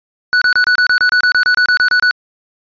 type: tone bursts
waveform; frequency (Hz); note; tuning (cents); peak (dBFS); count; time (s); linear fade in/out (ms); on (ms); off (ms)
square; 1480; F#6; 0; -9; 16; 0.33-2.11; 0; 85; 28
effects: resampled to 11025 Hz